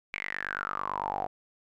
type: tone with band-pass filter sweep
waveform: sawtooth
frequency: 49 Hz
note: G1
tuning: in tune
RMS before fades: -34 dBFS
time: 0.13-1.27 s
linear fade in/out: 10 ms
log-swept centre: 2300 to 720 Hz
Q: 9.7
effects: none